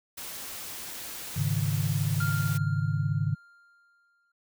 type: noise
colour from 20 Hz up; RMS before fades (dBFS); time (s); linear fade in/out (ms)
white; -39; 0.17-2.58; 10
type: chord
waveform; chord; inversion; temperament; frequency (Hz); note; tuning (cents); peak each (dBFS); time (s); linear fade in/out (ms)
sine; Ab suspended fourth; none; equal with one note detuned; 103.83 / 137.32 / 155.56; Ab2 / Db3 / Eb3; 0 / -16 / 0; -29; 1.36-3.35; 10
type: tone with exponential decay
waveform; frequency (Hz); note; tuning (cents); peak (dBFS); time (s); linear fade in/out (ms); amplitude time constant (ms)
triangle; 1396.9; F6; 0; -28; 2.2-4.32; 5; 460
effects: none